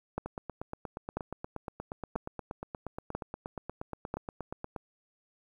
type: two click trains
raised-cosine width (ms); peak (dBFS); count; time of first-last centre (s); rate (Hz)
1; -23 / -18; 39 / 5; 0.26-4.762 / 0.18-4.14; 8.44 / 1.01
effects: 10-bit